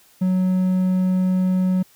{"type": "tone", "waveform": "triangle", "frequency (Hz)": 185, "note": "F#3", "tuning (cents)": 0, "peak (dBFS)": -14, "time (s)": [0.21, 1.83], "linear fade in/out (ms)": 10, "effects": ["white hiss -54 dBFS RMS until 1.95 s"]}